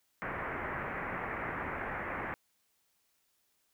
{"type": "low-pass noise", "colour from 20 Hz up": "white", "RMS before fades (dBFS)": -38, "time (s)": [0.22, 2.34], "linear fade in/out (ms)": 0, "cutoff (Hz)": 2100, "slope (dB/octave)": 48, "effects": ["white hiss -75 dBFS RMS until 3.73 s"]}